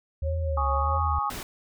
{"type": "tone with vibrato", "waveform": "sine", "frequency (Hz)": 75.5, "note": "D2", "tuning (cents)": 48, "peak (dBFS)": -25, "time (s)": [0.22, 1.19], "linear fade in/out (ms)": 5, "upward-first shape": "sine", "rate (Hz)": 1.6, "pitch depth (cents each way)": 150}
{"type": "tone with tremolo", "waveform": "sine", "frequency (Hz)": 546, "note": "C#5", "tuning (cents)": -26, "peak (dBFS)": -30, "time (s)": [0.22, 1], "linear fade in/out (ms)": 50, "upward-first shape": "sine", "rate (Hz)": 4.3, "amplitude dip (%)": 55}
{"type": "chord", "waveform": "sine", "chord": "Ab suspended fourth", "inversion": "none", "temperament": "equal", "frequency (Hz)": [830.6, 1108.7, 1244.5], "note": ["Ab5", "Db6", "Eb6"], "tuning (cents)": [0, 0, 0], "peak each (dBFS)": -29, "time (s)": [0.57, 1.3], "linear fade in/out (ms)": 5}
{"type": "noise", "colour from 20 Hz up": "pink", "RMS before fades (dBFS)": -36, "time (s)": [1.3, 1.43], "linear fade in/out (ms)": 2}
{"effects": []}